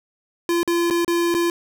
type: tone with dropouts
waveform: square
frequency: 342.5 Hz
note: F4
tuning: 34 cents flat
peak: -18 dBFS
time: 0.49-1.5 s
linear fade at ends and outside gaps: 1 ms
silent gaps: 0.631-0.676 / 0.901-0.908 / 1.047-1.079 / 1.342-1.348 s
effects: none